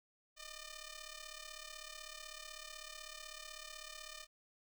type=ring-modulated tone; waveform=5% pulse; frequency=604 Hz; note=D5; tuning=48 cents sharp; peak=-34 dBFS; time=0.36-4.27 s; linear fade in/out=50 ms; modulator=586 Hz; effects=none